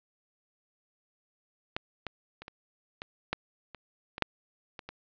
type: clicks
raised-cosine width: 0.3 ms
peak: -15 / -19 / -28 / -26 / -22 / -13 / -27 / -22 / -8 / -25 / -25 dBFS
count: 11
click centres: 1.765 / 2.067 / 2.42 / 2.481 / 3.019 / 3.33 / 3.747 / 4.181 / 4.223 / 4.792 / 4.89 s
effects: resampled to 11025 Hz + 8-bit